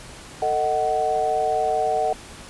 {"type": "chord", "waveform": "sine", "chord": "D# diminished", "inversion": "second", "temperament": "just", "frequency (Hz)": [448, 622.3, 746.7], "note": ["A4", "D#5", "F#5"], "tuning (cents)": [31, 0, 16], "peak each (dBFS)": [-26, -25, -21], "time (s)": [0.42, 2.13], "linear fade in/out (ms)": 2, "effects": ["pink hiss -41 dBFS RMS until 2.49 s", "resampled to 24000 Hz"]}